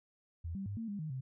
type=tone with pitch steps; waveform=sine; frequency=83.5 / 194.9 / 100.8 / 226.7 / 202.7 / 155.6 / 130.7 Hz; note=E2 / G3 / G2 / A#3 / G#3 / D#3 / C3; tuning=+23 / -10 / +49 / -48 / -42 / 0 / -1 cents; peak=-37 dBFS; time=0.44-1.21 s; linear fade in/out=10 ms; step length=110 ms; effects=none